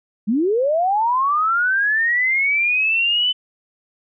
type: linear sweep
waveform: sine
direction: up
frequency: 193.3 to 3032 Hz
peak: -15 dBFS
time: 0.27-3.33 s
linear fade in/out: 20 ms
effects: none